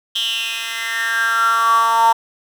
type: tone with high-pass filter sweep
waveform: 10% pulse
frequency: 228.3 Hz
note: A#3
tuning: 36 cents flat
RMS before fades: -17 dBFS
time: 0.15-2.13 s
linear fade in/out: 10 ms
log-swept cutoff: 3200 to 880 Hz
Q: 8.6
effects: none